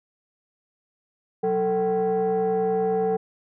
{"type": "tone cluster", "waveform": "sine", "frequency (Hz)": [186.2, 444.7, 765], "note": ["F#3", "A4", "G5"], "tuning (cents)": [11, 18, -42], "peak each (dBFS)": [-28, -20, -26], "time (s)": [1.43, 3.17], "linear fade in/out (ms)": 10, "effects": ["tanh soft clip ceiling -16 dBFS"]}